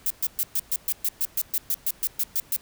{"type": "noise bursts", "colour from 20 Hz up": "violet", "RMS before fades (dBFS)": -24, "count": 16, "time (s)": [0.06, 2.564], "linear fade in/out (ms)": 2, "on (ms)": 44, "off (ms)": 120, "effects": ["pink hiss -53 dBFS RMS until 2.61 s"]}